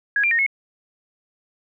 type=tone with pitch steps; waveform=sine; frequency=1657 / 2379 / 1851 / 2182 Hz; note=G#6 / D7 / A#6 / C#7; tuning=-4 / +22 / -13 / -28 cents; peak=-16 dBFS; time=0.16-0.464 s; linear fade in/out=2 ms; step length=76 ms; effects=none